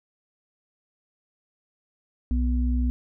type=tone pair together; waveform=sine; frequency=61.74 / 246.6 Hz; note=B1 / B3; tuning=0 / -2 cents; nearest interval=2 octaves; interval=2398 cents; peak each=-21 / -28 dBFS; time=2.31-2.9 s; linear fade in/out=0 ms; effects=none